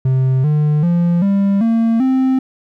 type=tone with pitch steps; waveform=triangle; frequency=130.81 / 150.26 / 172.6 / 198.27 / 227.8 / 261.6 Hz; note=C3 / D3 / F3 / G3 / A#3 / C4; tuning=0 / +40 / -20 / +20 / -40 / 0 cents; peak=-9 dBFS; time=0.05-2.39 s; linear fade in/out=5 ms; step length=390 ms; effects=none